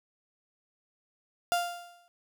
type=tone with exponential decay; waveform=35% pulse; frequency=698 Hz; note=F5; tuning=1 cent flat; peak=-21 dBFS; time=1.52-2.08 s; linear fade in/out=0 ms; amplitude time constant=120 ms; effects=none